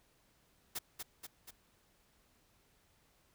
white noise with echo, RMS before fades -39 dBFS, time 0.75-0.79 s, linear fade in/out 10 ms, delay 240 ms, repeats 3, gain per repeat -4 dB, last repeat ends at 1.51 s, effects pink hiss -71 dBFS RMS until 3.34 s

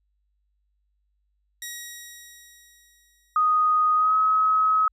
10% pulse tone with exponential decay, 1900 Hz, A#6, 33 cents sharp, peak -23 dBFS, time 1.62-3.79 s, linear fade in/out 2 ms, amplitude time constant 470 ms
sine tone with pitch glide, 1244.5 to 1277.3 Hz, D#6 to D#6, 0 to +45 cents, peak -17 dBFS, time 3.36-4.88 s, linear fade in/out 2 ms, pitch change +45 cents, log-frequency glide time 3.96-4.15 s
effects added 50 Hz sine -68 dBFS peak until 4.92 s

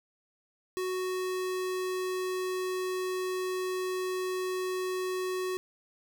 square tone, 370 Hz, F#4, in tune, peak -31 dBFS, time 0.77-5.57 s, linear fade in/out 0 ms, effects none

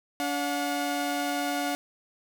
sawtooth tone pair together, 286.3 / 721 Hz, D4 / F#5, -44 / -45 cents, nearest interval octave + major third, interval 1599 cents, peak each -26 dBFS, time 0.2-1.75 s, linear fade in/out 0 ms, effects none

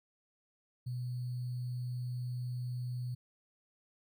sine tone with sample-and-hold, 124 Hz, B2, 7 cents sharp, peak -35 dBFS, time 0.86-3.15 s, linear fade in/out 10 ms, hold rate 4410 Hz, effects none

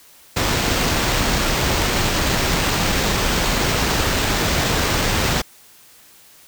pink noise with sample-and-hold, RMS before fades -19 dBFS, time 0.36-5.42 s, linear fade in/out 10 ms, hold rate 11025 Hz, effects white hiss -48 dBFS RMS until 6.47 s

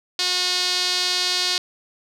sawtooth tone with band-pass filter, 362.1 Hz, F#4, 37 cents flat, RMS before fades -22 dBFS, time 0.19-1.58 s, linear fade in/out 2 ms, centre 4400 Hz, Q 3, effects none

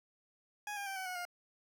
20% pulse tone with pitch steps, 830.6 / 804.6 / 779.5 / 755.1 / 731.5 / 708.6 Hz, G#5 / G5 / G5 / F#5 / F#5 / F5, 0 / +45 / -10 / +35 / -20 / +25 cents, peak -34 dBFS, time 0.67-1.252 s, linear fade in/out 2 ms, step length 97 ms, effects none

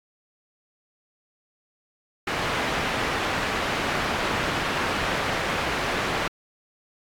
white low-pass noise, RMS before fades -27 dBFS, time 2.27-6.28 s, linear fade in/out 5 ms, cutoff 2000 Hz, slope 12 dB/octave, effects AAC 64 kbps

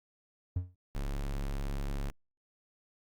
triangle tone with exponential decay, 90.1 Hz, F#2, 45 cents flat, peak -24 dBFS, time 0.56-0.75 s, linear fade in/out 5 ms, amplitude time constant 40 ms
square tone, 34.79 Hz, C#1, 7 cents sharp, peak -33 dBFS, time 0.95-2.1 s, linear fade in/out 0 ms
effects Opus 48 kbps

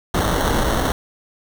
pink noise with sample-and-hold, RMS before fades -19 dBFS, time 0.14-0.92 s, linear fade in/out 2 ms, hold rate 2450 Hz, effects none

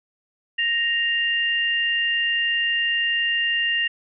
sine tone pair together, 1864.7 / 2797 Hz, A#6 / F7, 0 / +2 cents, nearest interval perfect fifth, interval 702 cents, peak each -22 dBFS, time 0.58-3.88 s, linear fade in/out 10 ms, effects none

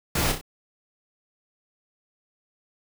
pink noise with echo, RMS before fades -24 dBFS, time 0.15-0.32 s, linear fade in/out 5 ms, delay 31 ms, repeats 3, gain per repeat -6 dB, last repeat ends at 0.413 s, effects none

